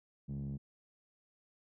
5% pulse tone with low-pass filter, 69.7 Hz, C#2, 10 cents sharp, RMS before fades -40 dBFS, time 0.28-0.58 s, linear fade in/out 20 ms, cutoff 170 Hz, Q 8.3, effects none

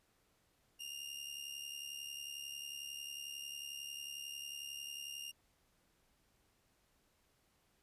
sawtooth tone with amplitude modulation, 2816 Hz, F7, 14 cents sharp, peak -38 dBFS, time 0.79-5.32 s, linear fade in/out 20 ms, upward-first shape sine, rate 71.1 Hz, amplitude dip 65%, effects pink hiss -75 dBFS RMS until 7.82 s + resampled to 32000 Hz

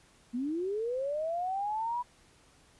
sine linear sweep, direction up, 230 to 987.8 Hz, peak -30 dBFS, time 0.33-2.03 s, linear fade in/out 20 ms, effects pink hiss -62 dBFS RMS until 2.79 s + resampled to 24000 Hz

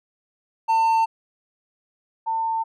triangle / sine tone pair in turn, 899 / 899 Hz, A5 / A5, +37 / +37 cents, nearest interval unison, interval 0 cents, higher neither, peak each -14 / -21 dBFS, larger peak first, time 0.68-1.06 / 2.26-2.64 s, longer neither, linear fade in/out 20 ms, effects none

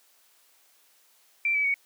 sine tone with pitch steps, 2349 / 2291 / 2235 Hz, D7 / D7 / C#7, 0 / -44 / +14 cents, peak -22 dBFS, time 1.45-1.741 s, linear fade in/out 2 ms, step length 97 ms, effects white hiss -62 dBFS RMS until 1.85 s + high-pass 400 Hz 12 dB/octave

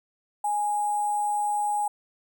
sine tone with sample-and-hold, 830 Hz, G#5, 1 cent flat, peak -23 dBFS, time 0.44-1.88 s, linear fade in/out 5 ms, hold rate 8820 Hz, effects none

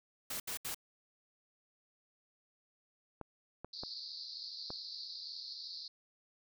white noise bursts, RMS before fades -40 dBFS, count 3, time 0.3-0.746 s, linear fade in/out 5 ms, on 100 ms, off 73 ms
clicks, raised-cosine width 1 ms, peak -29 dBFS, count 4, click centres 3.213 / 3.646 / 3.835 / 4.704 s
white band-pass noise, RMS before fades -46 dBFS, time 3.73-5.88 s, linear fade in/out 5 ms, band 4100 to 4900 Hz, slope 96 dB/octave
effects none

